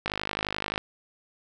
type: click train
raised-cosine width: 0.3 ms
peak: -12 dBFS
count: 38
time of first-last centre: 0.06-0.778 s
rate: 51.5 Hz
effects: none